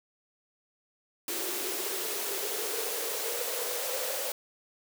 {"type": "noise with high-pass filter sweep", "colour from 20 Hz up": "white", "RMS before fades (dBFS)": -33, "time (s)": [1.28, 4.32], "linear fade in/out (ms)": 2, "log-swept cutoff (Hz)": [350, 540], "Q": 8.9, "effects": []}